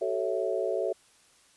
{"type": "chord", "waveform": "sine", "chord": "F# minor seventh", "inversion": "none", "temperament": "equal with one note detuned", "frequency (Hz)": [378.4, 440, 554.4, 659.3], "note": ["F#4", "A4", "C#5", "E5"], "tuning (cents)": [39, 0, 0, 0], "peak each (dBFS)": -32, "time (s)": [0.01, 0.93], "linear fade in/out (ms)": 10, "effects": ["white hiss -61 dBFS RMS until 1.56 s", "resampled to 24000 Hz"]}